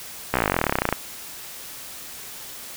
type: slowing click train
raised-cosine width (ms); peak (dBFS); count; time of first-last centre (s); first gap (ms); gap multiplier
0.5; -4; 25; 0.34-0.926; 15; 1.04
effects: white hiss -38 dBFS RMS until 2.76 s